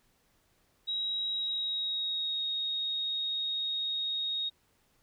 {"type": "tone with pitch glide", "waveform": "sine", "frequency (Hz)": [3836, 3744], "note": ["A#7", "A#7"], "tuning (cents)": [49, 7], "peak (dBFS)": -30, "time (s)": [0.87, 4.5], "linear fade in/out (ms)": 20, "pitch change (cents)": -42, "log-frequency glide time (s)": [1.31, 2.44], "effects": ["pink hiss -70 dBFS RMS until 5.02 s"]}